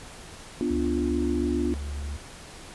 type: chord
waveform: sine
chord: B diminished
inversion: none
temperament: equal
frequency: 246.9 / 293.7 / 349.2 Hz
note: B3 / D4 / F4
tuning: 0 / 0 / 0 cents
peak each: -28 dBFS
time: 0.61-1.74 s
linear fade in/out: 0 ms
type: tone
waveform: triangle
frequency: 71.6 Hz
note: D2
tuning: 43 cents flat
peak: -28 dBFS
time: 0.7-2.17 s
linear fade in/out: 10 ms
effects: pink hiss -44 dBFS RMS until 2.74 s + resampled to 24000 Hz